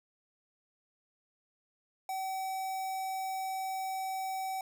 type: tone with notch filter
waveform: square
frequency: 763 Hz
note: G5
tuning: 47 cents flat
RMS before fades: -36 dBFS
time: 2.09-4.61 s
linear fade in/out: 2 ms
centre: 3200 Hz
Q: 1.1
effects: none